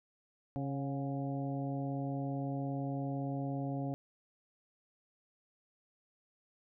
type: harmonic tone with a mistuned harmonic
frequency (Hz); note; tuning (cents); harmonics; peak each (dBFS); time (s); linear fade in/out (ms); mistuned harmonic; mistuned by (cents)
137.6; C#3; -12; 1 / 2 / 3 / 4 / 5 / 6; -37 / -38 / -50 / -45 / -45 / -53; 0.56-3.94; 0; 5; +53
effects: none